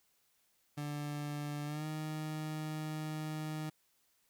30% pulse tone with pitch glide, 146.83 to 154.75 Hz, D3 to D#3, 0 to -9 cents, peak -35 dBFS, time 0.77-3.7 s, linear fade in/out 10 ms, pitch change +91 cents, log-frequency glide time 1.65-1.86 s, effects white hiss -74 dBFS RMS until 4.29 s

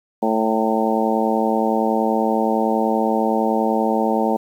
harmonic tone with a mistuned harmonic, 110.6 Hz, A2, 9 cents sharp, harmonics 2 / 3 / 4 / 5 / 6 / 7 / 8, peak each -21 / -25 / -24 / -24 / -27 / -23 / -25 dBFS, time 0.22-4.37 s, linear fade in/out 10 ms, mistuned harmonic 8, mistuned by +39 cents, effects 8-bit

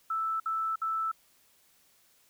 sine tone bursts, 1318.5 Hz, E6, in tune, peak -28 dBFS, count 3, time 0.1-1.116 s, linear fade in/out 5 ms, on 300 ms, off 58 ms, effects white hiss -65 dBFS RMS until 2.29 s

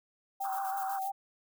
violet noise with tremolo, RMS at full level -44 dBFS, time 0.4-1.11 s, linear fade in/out 20 ms, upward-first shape square, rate 8.1 Hz, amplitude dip 50%
sine tone with vibrato, 778 Hz, G5, 13 cents flat, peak -32 dBFS, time 0.4-1.12 s, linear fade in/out 10 ms, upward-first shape square, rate 6.1 Hz, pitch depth 22 cents each way
white band-pass noise, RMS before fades -43 dBFS, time 0.44-0.99 s, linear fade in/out 5 ms, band 890 to 1500 Hz, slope 96 dB/octave
effects none

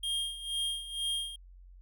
square tone with tremolo, 3225 Hz, G7, 48 cents sharp, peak -30 dBFS, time 0.03-1.36 s, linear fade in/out 5 ms, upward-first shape sine, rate 2.1 Hz, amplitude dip 75%, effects added 45 Hz sine -50 dBFS peak until 1.81 s

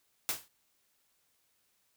white noise with exponential decay, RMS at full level -29 dBFS, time 0.29-0.48 s, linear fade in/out 0 ms, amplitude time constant 41 ms, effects white hiss -74 dBFS RMS until 1.96 s

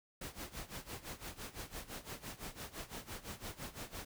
pink noise with tremolo, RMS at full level -44 dBFS, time 0.21-4.05 s, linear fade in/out 5 ms, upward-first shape sine, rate 5.9 Hz, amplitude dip 85%, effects none

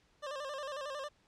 25% pulse tone with vibrato, 564 Hz, C#5, 30 cents sharp, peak -35 dBFS, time 0.22-1.09 s, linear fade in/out 20 ms, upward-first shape square, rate 11 Hz, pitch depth 86 cents each way, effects pink hiss -70 dBFS RMS until 1.27 s + low-pass 6000 Hz 12 dB/octave

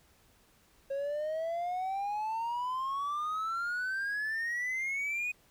triangle exponential sweep, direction up, 543 to 2500 Hz, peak -29 dBFS, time 0.9-5.32 s, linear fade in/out 10 ms, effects tanh soft clip ceiling -25 dBFS + pink hiss -65 dBFS RMS until 5.5 s

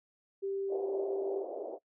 sine tone, 392 Hz, G4, in tune, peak -32 dBFS, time 0.42-1.44 s, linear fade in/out 20 ms
white band-pass noise, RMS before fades -40 dBFS, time 0.68-1.79 s, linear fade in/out 50 ms, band 340 to 680 Hz, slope 48 dB/octave
effects noise-tail reverb RT60 0.1 s tail -23 dB re dry

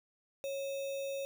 sine tone with sample-and-hold, 550 Hz, C#5, 14 cents flat, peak -35 dBFS, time 0.44-1.25 s, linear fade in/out 0 ms, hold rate 3150 Hz, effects none

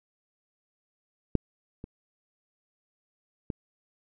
clicks, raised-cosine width 3 ms, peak -9 / -26 / -19 dBFS, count 3, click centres 1.353 / 1.841 / 3.502 s, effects none

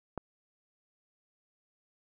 click, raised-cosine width 1 ms, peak -21 dBFS, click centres 0.177 s, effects none

